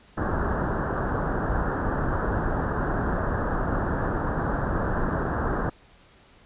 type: low-pass noise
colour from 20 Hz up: pink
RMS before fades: -26 dBFS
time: 0.17-5.7 s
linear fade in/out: 10 ms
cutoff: 1700 Hz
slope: 96 dB/octave
effects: pink hiss -55 dBFS RMS until 6.45 s + resampled to 8000 Hz